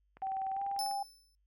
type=click train; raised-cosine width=0.5 ms; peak=-38 dBFS; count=16; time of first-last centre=0.17-0.913 s; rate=20.2 Hz
type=tone with pitch glide; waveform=sine; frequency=770 to 793.9 Hz; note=G5 to G5; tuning=-31 to +22 cents; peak=-33 dBFS; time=0.22-1.03 s; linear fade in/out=5 ms; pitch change=+53 cents; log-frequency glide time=0.53-0.61 s
type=tone with exponential decay; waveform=sawtooth; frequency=5274 Hz; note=E8; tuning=in tune; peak=-31 dBFS; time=0.79-1.35 s; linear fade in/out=0 ms; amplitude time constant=120 ms
effects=noise-tail reverb RT60 0.1 s tail -23 dB re dry + added 50 Hz sine -70 dBFS peak until 1.46 s